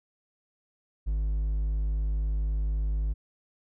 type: tone with hard clipping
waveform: triangle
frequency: 51.91 Hz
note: G#1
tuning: in tune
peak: -26 dBFS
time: 1.06-3.14 s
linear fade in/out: 20 ms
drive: 6 dB
effects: none